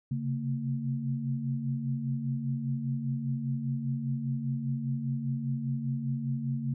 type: tone cluster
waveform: sine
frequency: 132.6 / 137.6 / 229 Hz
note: C3 / C#3 / A#3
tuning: +23 / -12 / -31 cents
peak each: -37 / -31 / -34 dBFS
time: 0.11-6.74 s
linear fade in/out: 5 ms
effects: none